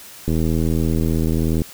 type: click train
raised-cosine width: 3 ms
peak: -8 dBFS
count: 109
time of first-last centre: 0.28-1.618 s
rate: 80.7 Hz
effects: white hiss -40 dBFS RMS until 1.73 s